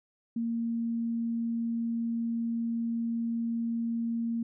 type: tone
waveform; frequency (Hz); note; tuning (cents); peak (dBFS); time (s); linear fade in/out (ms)
sine; 231.3; A#3; -13; -28; 0.36-4.43; 5
effects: none